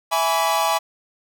45% pulse chord, E dominant seventh, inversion none, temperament equal with one note detuned, 659.3 / 830.6 / 987.8 / 1148.5 Hz, E5 / G#5 / B5 / D6, 0 / 0 / 0 / -39 cents, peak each -24 / -22 / -24 / -24 dBFS, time 0.11-0.79 s, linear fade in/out 20 ms, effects none

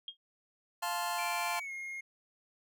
sine tone with exponential decay, 3240 Hz, G#7, 43 cents flat, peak -35 dBFS, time 0.08-0.17 s, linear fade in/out 2 ms, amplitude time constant 18 ms
sawtooth chord, F major, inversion none, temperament just, 698.5 / 873.1 / 1047.7 Hz, F5 / A5 / C6, 0 / -14 / +2 cents, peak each -33 dBFS, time 0.82-1.6 s, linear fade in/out 10 ms
triangle tone with pitch glide, 2349 to 2142 Hz, D7 to C7, 0 to +40 cents, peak -37 dBFS, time 1.18-2.01 s, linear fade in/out 10 ms, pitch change -160 cents, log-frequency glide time 1.54-1.72 s
effects none

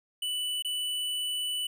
square tone with dropouts, 2975 Hz, F#7, 9 cents sharp, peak -30 dBFS, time 0.22-1.67 s, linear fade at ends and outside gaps 5 ms, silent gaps 0.624-0.647 s, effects none

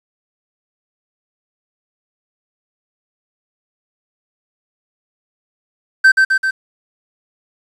triangle tone with echo, 1551 Hz, G6, 19 cents flat, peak -3 dBFS, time 6.04-6.12 s, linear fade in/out 10 ms, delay 130 ms, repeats 3, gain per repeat -3 dB, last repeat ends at 6.51 s, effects resampled to 24000 Hz + 7-bit

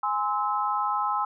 sine chord, Ab augmented, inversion none, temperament just, 830.6 / 1038.3 / 1297.8 Hz, Ab5 / C6 / E6, 0 / -14 / -27 cents, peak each -28 dBFS, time 0.03-1.25 s, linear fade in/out 5 ms, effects none

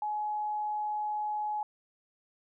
sine tone, 844 Hz, G#5, 28 cents sharp, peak -30 dBFS, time 0.02-1.63 s, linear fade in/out 2 ms, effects none

